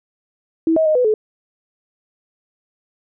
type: tone with pitch steps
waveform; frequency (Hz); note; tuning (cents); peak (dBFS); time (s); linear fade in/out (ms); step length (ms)
sine; 325.2 / 637 / 619 / 498.1 / 430.6; E4 / D#5 / D#5 / B4 / A4; -23 / +41 / -9 / +15 / -37; -12; 0.67-1.14; 2; 94
effects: none